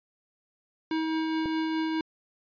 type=tone with tremolo; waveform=square; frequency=318.9 Hz; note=D#4; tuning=43 cents sharp; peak=-26 dBFS; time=0.91-2.01 s; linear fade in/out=2 ms; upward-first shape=triangle; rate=4.8 Hz; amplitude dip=25%
type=click; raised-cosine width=2 ms; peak=-22 dBFS; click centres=1.458 s
effects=resampled to 11025 Hz